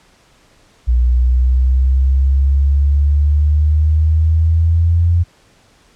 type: exponential sweep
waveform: sine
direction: up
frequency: 60 to 86.5 Hz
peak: -9 dBFS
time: 0.87-5.24 s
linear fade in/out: 20 ms
effects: pink hiss -51 dBFS RMS until 5.95 s + low-pass 8000 Hz 12 dB/octave